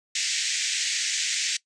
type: band-pass noise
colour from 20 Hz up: white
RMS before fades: -27 dBFS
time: 0.15-1.57 s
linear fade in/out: 5 ms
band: 1800 to 7700 Hz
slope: 48 dB/octave
effects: noise-tail reverb RT60 0.1 s tail -20 dB re dry + resampled to 22050 Hz